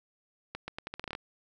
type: accelerating click train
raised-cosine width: 0.3 ms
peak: -21 dBFS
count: 11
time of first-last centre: 0.55-1.151 s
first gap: 130 ms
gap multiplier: 0.81
effects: none